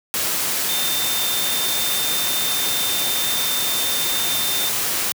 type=tone in noise; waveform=sine; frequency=3600 Hz; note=A7; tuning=39 cents sharp; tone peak=-24 dBFS; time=0.69-4.69 s; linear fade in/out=0 ms; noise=white; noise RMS=-22 dBFS; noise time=0.14-5.12 s; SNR=-5 dB; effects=high-pass 100 Hz 12 dB/octave